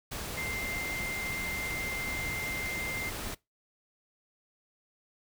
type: tone in noise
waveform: sine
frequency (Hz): 2093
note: C7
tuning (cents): 0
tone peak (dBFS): -34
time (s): 0.37-3.1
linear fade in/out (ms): 10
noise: pink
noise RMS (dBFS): -38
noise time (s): 0.11-3.35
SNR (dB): +1
effects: noise-tail reverb RT60 0.2 s tail -22 dB re dry